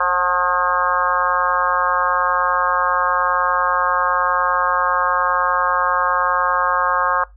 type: harmonic tone with a mistuned harmonic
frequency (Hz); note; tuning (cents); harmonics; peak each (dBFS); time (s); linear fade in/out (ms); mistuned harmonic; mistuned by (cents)
179; F3; +43; 3 / 4 / 5 / 6 / 7 / 8 / 9; -25 / -27 / -24 / -19 / -20 / -27 / -24; 0-7.24; 5; 4; +42
effects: noise-tail reverb RT60 0.2 s tail -22 dB re dry + added 50 Hz sine -42 dBFS peak until 7.36 s